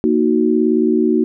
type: chord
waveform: sine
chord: D# minor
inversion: second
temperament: equal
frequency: 233.1 / 311.1 / 370 Hz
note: A#3 / D#4 / F#4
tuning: 0 / 0 / 0 cents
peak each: -16 dBFS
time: 0.04-1.24 s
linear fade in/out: 0 ms
effects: none